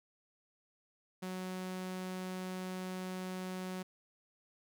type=tone; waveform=sawtooth; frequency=185 Hz; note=F#3; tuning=in tune; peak=-35 dBFS; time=1.22-3.83 s; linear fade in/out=10 ms; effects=none